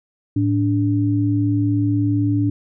sine tone pair together, 108.63 / 290 Hz, A2 / D4, -22 / -22 cents, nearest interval octave + perfect fourth, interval 1700 cents, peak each -18 dBFS, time 0.36-2.5 s, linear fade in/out 5 ms, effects none

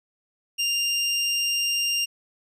25% pulse tone, 2794 Hz, F7, in tune, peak -18 dBFS, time 0.58-2.06 s, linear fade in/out 20 ms, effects resampled to 32000 Hz

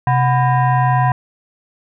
sine tone with frequency modulation, 130 Hz, C3, 11 cents flat, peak -11 dBFS, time 0.07-1.12 s, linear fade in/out 2 ms, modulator 866 Hz, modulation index 1.1, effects none

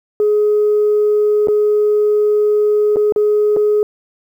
sine tone with dropouts, 420 Hz, G#4, 19 cents sharp, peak -9 dBFS, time 0.2-3.83 s, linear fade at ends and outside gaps 1 ms, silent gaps 1.473-1.484 / 2.96-2.968 / 3.123-3.161 / 3.564-3.569 s, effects tanh soft clip ceiling -7 dBFS + 8-bit

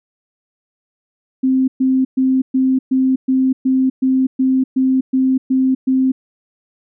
sine tone bursts, 261.6 Hz, C4, in tune, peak -11 dBFS, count 13, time 1.43-6.12 s, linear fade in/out 10 ms, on 250 ms, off 120 ms, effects none

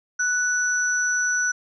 sine tone pair together, 1480 / 5929 Hz, F#6 / F#8, 0 / +3 cents, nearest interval 2 octaves, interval 2403 cents, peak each -21 / -25 dBFS, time 0.19-1.52 s, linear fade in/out 10 ms, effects none

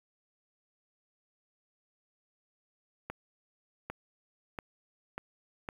accelerating click train, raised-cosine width 0.5 ms, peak -22 dBFS, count 5, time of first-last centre 3.1-5.689 s, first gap 800 ms, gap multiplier 0.86, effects 8-bit

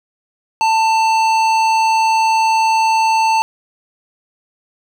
sine tone with hard clipping, 890 Hz, A5, 20 cents sharp, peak -13 dBFS, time 0.61-3.42 s, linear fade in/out 0 ms, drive 13 dB, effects none

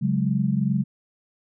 sine chord, C# suspended fourth, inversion none, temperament equal, 138.59 / 185 / 207.7 Hz, C#3 / F#3 / G#3, 0 / 0 / 0 cents, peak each -24 dBFS, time 0.01-0.84 s, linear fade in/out 20 ms, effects none

